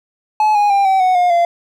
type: tone with pitch steps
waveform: triangle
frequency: 856 / 825.4 / 795.9 / 767.5 / 740 / 713.6 / 688.1 Hz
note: A5 / G#5 / G5 / G5 / F#5 / F5 / F5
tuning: -48 / -11 / +26 / -37 / 0 / +37 / -26 cents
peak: -8 dBFS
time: 0.4-1.45 s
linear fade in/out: 2 ms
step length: 150 ms
effects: none